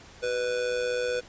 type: tone with amplitude modulation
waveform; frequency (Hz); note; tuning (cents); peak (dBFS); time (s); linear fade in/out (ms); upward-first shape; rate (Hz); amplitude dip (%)
square; 494; B4; 0; -24; 0.22-1.21; 20; sine; 116; 60
effects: pink hiss -50 dBFS RMS until 1.28 s + resampled to 16000 Hz